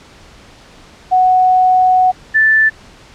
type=tone pair in turn; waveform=sine; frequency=740 / 1760 Hz; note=F#5 / A6; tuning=0 / 0 cents; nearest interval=octave + minor third; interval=1500 cents; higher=second; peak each=-7 dBFS; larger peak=neither; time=1.11-2.12 / 2.34-2.7 s; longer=first; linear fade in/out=20 ms; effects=pink hiss -41 dBFS RMS until 3.14 s + low-pass 6000 Hz 12 dB/octave